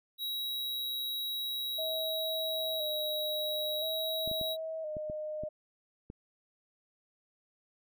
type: tone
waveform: square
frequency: 3857 Hz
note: B7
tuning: 42 cents flat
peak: -34 dBFS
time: 0.18-4.57 s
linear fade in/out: 50 ms
type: tone with vibrato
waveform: sine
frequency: 627 Hz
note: D#5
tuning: 13 cents sharp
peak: -35 dBFS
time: 1.78-5.49 s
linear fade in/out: 10 ms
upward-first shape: square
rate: 0.49 Hz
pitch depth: 40 cents each way
type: clicks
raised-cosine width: 3 ms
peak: -30 dBFS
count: 7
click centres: 4.276 / 4.314 / 4.413 / 4.968 / 5.099 / 5.436 / 6.101 s
effects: none